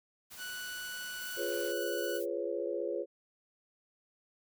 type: noise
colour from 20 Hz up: white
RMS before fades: -49 dBFS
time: 0.3-1.73 s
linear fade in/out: 20 ms
type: tone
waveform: sawtooth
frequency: 1480 Hz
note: F#6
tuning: in tune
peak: -36 dBFS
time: 0.37-2.21 s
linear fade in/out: 50 ms
type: noise with tremolo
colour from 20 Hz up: violet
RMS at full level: -45 dBFS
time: 1.2-2.26 s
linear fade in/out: 20 ms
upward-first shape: sine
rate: 18 Hz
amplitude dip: 40%
type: chord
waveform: sine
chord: C# dominant seventh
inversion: first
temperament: just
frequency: 346.5 / 415.8 / 498.9 / 554.4 Hz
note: E#4 / G#4 / B4 / C#5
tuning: -14 / +2 / +17 / 0 cents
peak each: -38 dBFS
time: 1.36-3.06 s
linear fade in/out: 50 ms
effects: none